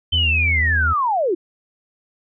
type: linear sweep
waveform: sine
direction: down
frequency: 3104 to 316.9 Hz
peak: -16 dBFS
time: 0.12-1.35 s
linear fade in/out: 10 ms
type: tone with vibrato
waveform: triangle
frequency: 80.4 Hz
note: E2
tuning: 43 cents flat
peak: -17 dBFS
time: 0.12-0.94 s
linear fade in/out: 20 ms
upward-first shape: sine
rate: 3.8 Hz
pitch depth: 51 cents each way
effects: none